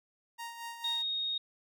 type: tone with tremolo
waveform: sawtooth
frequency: 932.3 Hz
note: A#5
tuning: in tune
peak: -35 dBFS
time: 0.38-1.03 s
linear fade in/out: 20 ms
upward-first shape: sine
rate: 4.4 Hz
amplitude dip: 55%
type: tone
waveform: sine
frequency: 3729 Hz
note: A#7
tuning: in tune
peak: -31 dBFS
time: 0.84-1.38 s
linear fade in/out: 5 ms
effects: none